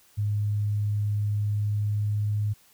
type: tone with pitch glide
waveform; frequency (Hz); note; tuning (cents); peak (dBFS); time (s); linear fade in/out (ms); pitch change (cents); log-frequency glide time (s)
sine; 103.9 to 104.62; G#2 to G#2; +1 to +13; -23; 0.17-2.54; 20; +12; 1.35-2.43
effects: white hiss -59 dBFS RMS until 2.73 s